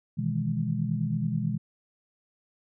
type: chord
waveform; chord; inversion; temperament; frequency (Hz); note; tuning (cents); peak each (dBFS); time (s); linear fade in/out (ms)
sine; E major seventh; second; equal; 123.47 / 155.56 / 164.81 / 207.7; B2 / D#3 / E3 / G#3; 0 / 0 / 0 / 0; -31; 0.17-1.58; 20
effects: none